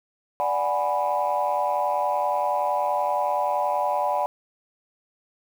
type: chord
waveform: sine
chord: G# half-diminished seventh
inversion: second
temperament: equal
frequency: 587.3 / 740 / 830.6 / 987.8 Hz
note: D5 / F#5 / G#5 / B5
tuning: 0 / 0 / 0 / 0 cents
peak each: -26 dBFS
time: 0.4-4.26 s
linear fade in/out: 0 ms
effects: tanh soft clip ceiling -13 dBFS + 8-bit